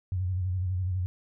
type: tone with vibrato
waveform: sine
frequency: 91.8 Hz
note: F#2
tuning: 13 cents flat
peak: -26 dBFS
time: 0.12-1.06 s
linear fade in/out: 0 ms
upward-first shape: square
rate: 12 Hz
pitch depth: 52 cents each way
effects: none